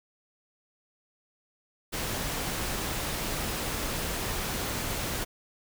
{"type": "noise", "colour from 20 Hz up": "pink", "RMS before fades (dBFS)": -32, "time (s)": [1.92, 5.25], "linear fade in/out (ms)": 20, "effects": []}